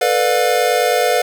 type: chord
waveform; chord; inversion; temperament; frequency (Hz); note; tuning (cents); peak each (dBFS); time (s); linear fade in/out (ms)
square; B half-diminished seventh; third; just; 444.5 / 493.9 / 592.7 / 711.2; A4 / B4 / D5 / F5; +18 / 0 / +16 / +31; -22 / -18 / -21 / -18; 0.01-1.22; 5
effects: none